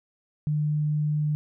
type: tone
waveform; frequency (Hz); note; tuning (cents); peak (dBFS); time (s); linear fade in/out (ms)
sine; 150.4; D3; +42; -22; 0.47-1.35; 0
effects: none